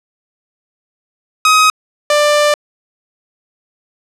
sawtooth tone pair in turn, 1262 / 592 Hz, D#6 / D5, +24 / +14 cents, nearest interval octave + minor second, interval 1310 cents, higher first, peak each -3 / -5 dBFS, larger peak first, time 1.45-1.7 / 2.1-2.54 s, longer second, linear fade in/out 2 ms, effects low-pass 9000 Hz 12 dB/octave

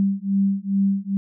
sine beating tone pair, 195.4 / 197.8 Hz, G3 / G3, -5 / +16 cents, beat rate 2.4 Hz, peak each -21 dBFS, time 0-1.17 s, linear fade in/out 0 ms, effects none

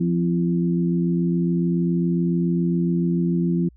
sine tone cluster, 172.9 / 260 / 340.3 Hz, F3 / C4 / F4, -17 / -11 / -45 cents, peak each -19 / -27 / -26 dBFS, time 0-3.69 s, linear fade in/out 10 ms, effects added 60 Hz sine -48 dBFS peak until 3.76 s

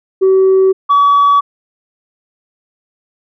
sine tone pair in turn, 380.8 / 1138.3 Hz, F#4 / C#6, +50 / +46 cents, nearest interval octave + perfect fifth, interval 1896 cents, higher second, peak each -4 dBFS, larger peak neither, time 0.21-0.73 / 0.89-1.41 s, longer neither, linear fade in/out 20 ms, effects tanh soft clip ceiling -4 dBFS

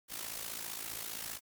white noise with amplitude modulation, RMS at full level -38 dBFS, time 0.08-1.4 s, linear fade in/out 50 ms, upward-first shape sine, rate 55.2 Hz, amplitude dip 75%, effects MP3 96 kbps

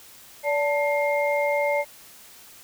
sine tone cluster, 578 / 886 / 2122 Hz, D5 / A5 / C7, -28 / +12 / +24 cents, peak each -22 / -28 / -27 dBFS, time 0.43-1.85 s, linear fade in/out 50 ms, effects white hiss -48 dBFS RMS until 2.63 s

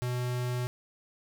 square tone, 123.9 Hz, B2, 6 cents sharp, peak -30 dBFS, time 0.02-0.67 s, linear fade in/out 0 ms, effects none

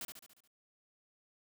white noise with echo, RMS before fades -42 dBFS, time 0.01-0.05 s, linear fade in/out 2 ms, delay 71 ms, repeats 6, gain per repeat -5 dB, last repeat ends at 0.476 s, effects none

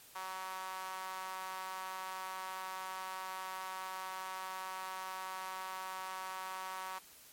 sawtooth tone with high-pass filter, 187.7 Hz, F#3, 25 cents sharp, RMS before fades -43 dBFS, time 0.15-6.99 s, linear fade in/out 10 ms, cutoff 1000 Hz, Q 3.3, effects white hiss -58 dBFS RMS until 7.32 s + MP3 64 kbps

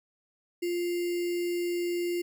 sine tone with sample-and-hold, 349.2 Hz, F4, in tune, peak -27 dBFS, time 0.62-2.22 s, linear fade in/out 10 ms, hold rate 2450 Hz, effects none

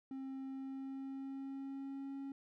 triangle tone with pitch glide, 267 to 274.3 Hz, C4 to C#4, +35 to -18 cents, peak -40 dBFS, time 0.11-2.32 s, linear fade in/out 2 ms, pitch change +47 cents, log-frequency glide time 0.45-2.16 s, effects none

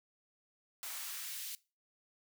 white noise with high-pass filter sweep, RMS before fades -43 dBFS, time 0.83-1.55 s, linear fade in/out 0 ms, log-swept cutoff 770 to 3200 Hz, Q 0.92, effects noise-tail reverb RT60 0.3 s tail -21 dB re dry

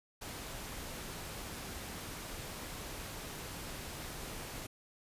pink noise, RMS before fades -44 dBFS, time 0.21-4.67 s, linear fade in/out 10 ms, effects resampled to 32000 Hz

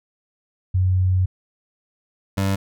sine / 25% pulse tone pair in turn, 92.5 / 97.5 Hz, F#2 / G2, 0 / -9 cents, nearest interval minor second, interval 91 cents, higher second, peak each -15 dBFS, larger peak neither, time 0.74-1.26 / 2.37-2.56 s, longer first, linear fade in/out 10 ms, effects none

